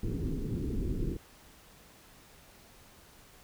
pink low-pass noise, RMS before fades -33 dBFS, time 0.03-1.17 s, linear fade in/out 5 ms, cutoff 410 Hz, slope 48 dB/octave, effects pink hiss -57 dBFS RMS until 3.43 s

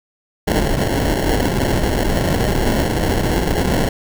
pink noise with sample-and-hold, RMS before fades -17 dBFS, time 0.47-3.89 s, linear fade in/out 5 ms, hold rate 1225 Hz, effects none

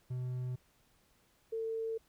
triangle / sine tone pair in turn, 126 / 449 Hz, B2 / A4, +35 / +35 cents, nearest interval octave + minor seventh, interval 2200 cents, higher second, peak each -33 / -34 dBFS, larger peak first, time 0.1-0.56 / 1.52-1.98 s, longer neither, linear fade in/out 10 ms, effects pink hiss -70 dBFS RMS until 2.08 s

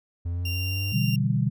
triangle exponential sweep, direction up, 84.8 to 100.9 Hz, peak -24 dBFS, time 0.25-0.93 s, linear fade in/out 10 ms
30% pulse tone, 2777 Hz, F7, 10 cents flat, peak -28 dBFS, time 0.45-1.16 s, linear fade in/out 5 ms
sine chord, E minor seventh, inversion second, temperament equal, 123.47 / 146.83 / 164.81 / 196 Hz, B2 / D3 / E3 / G3, 0 / 0 / 0 / 0 cents, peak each -24 / -26 / -30 / -27 dBFS, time 0.92-1.5 s, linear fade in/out 20 ms
effects none

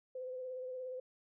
sine tone with vibrato, 510 Hz, C5, 44 cents flat, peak -40 dBFS, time 0.15-1 s, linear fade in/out 5 ms, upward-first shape sine, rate 17 Hz, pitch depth 27 cents each way, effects none

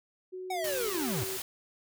sine tone with pitch glide, 370 to 381.9 Hz, F#4 to G4, 0 to -45 cents, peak -37 dBFS, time 0.32-1.38 s, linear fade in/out 20 ms, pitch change +55 cents, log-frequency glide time 0.61-0.92 s
square linear sweep, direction down, 762 to 94.4 Hz, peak -32 dBFS, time 0.5-1.24 s, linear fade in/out 5 ms
white noise, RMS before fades -37 dBFS, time 0.64-1.42 s, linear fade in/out 2 ms
effects none

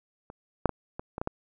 clicks, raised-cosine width 1 ms, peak -28 / -6 / -16 / -21 / -20 / -16 / -15 dBFS, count 7, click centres 0.301 / 0.657 / 0.693 / 0.995 / 1.181 / 1.215 / 1.274 s, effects none

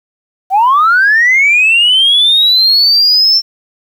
sine linear sweep, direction up, 732 to 5410 Hz, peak -4 dBFS, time 0.5-3.42 s, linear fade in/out 50 ms, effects tanh soft clip ceiling -2 dBFS + 7-bit

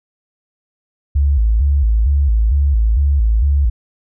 sine tone with vibrato, 62.3 Hz, B1, 16 cents sharp, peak -10 dBFS, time 1.15-3.7 s, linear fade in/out 10 ms, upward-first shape square, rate 2.2 Hz, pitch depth 220 cents each way, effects none

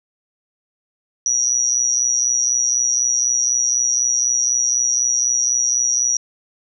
sine tone with amplitude modulation, 5790 Hz, F#8, 38 cents flat, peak -11 dBFS, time 1.26-6.17 s, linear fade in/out 2 ms, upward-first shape sine, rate 124 Hz, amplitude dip 90%, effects none

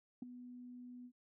sine tone with ADSR envelope, 246.9 Hz, B3, in tune, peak -36 dBFS, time 0.22-1.12 s, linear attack 5 ms, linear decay 10 ms, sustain -13 dB, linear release 67 ms, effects tanh soft clip ceiling -37 dBFS

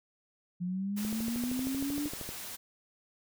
sine linear sweep, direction up, 174.61 to 298 Hz, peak -31 dBFS, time 0.6-2.09 s, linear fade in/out 20 ms
white noise, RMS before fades -42 dBFS, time 0.96-2.57 s, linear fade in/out 20 ms
click train, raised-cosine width 2 ms, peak -27 dBFS, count 17, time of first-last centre 1.05-2.29 s, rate 12.9 Hz
effects none

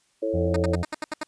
sine chord, A major, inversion second, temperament just, 330 / 440 / 550 Hz, E4 / A4 / C#5, +2 / 0 / -14 cents, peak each -29 / -29 / -26 dBFS, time 0.22-0.76 s, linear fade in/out 10 ms
harmonic tone, 86.8 Hz, F2, 10 cents flat, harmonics 1 / 2 / 3 / 4 / 5 / 6 / 7 / 8 / 9, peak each -25 / -29 / -42 / -45 / -39 / -43 / -41 / -44 / -51 dBFS, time 0.33-0.84 s, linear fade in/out 20 ms
10% pulse tone bursts, 307.8 Hz, D#4, 19 cents flat, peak -19 dBFS, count 8, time 0.54-1.233 s, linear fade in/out 2 ms, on 21 ms, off 75 ms
effects white hiss -66 dBFS RMS until 1.27 s + resampled to 22050 Hz

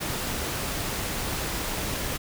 pink noise, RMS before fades -30 dBFS, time 0-2.18 s, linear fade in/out 20 ms, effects none

